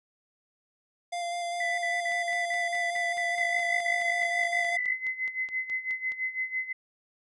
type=tone with vibrato; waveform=square; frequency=694 Hz; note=F5; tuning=11 cents flat; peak=-31 dBFS; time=1.12-4.77 s; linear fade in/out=10 ms; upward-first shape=square; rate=5 Hz; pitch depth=11 cents each way
type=tone bursts; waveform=sine; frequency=1990 Hz; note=B6; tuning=13 cents sharp; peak=-28 dBFS; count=15; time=1.6-4.93 s; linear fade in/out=5 ms; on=180 ms; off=45 ms
type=click train; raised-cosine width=0.2 ms; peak=-30 dBFS; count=20; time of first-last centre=2.12-6.12 s; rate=4.75 Hz
type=tone with tremolo; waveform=sine; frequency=2042 Hz; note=C7; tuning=43 cents flat; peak=-26 dBFS; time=3.37-6.73 s; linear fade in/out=10 ms; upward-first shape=sine; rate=6 Hz; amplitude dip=80%
effects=resampled to 24000 Hz